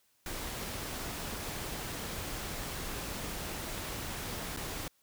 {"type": "noise with dropouts", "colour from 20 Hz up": "pink", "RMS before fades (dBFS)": -39, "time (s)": [0.26, 4.88], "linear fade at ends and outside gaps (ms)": 2, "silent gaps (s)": [4.565, 4.571], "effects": ["white hiss -71 dBFS RMS until 5.02 s"]}